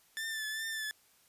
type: tone with vibrato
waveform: sawtooth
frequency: 1763 Hz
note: A6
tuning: 3 cents sharp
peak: -32 dBFS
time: 0.17-0.91 s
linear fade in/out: 0 ms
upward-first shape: triangle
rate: 2.5 Hz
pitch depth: 44 cents each way
effects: white hiss -66 dBFS RMS until 1.28 s + resampled to 32000 Hz